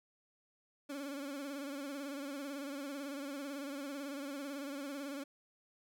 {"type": "tone with vibrato", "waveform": "30% pulse", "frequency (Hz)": 280.4, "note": "C#4", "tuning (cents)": 20, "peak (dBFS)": -38, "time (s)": [0.89, 5.24], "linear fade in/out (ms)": 10, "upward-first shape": "sine", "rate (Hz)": 18, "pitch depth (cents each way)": 72, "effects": []}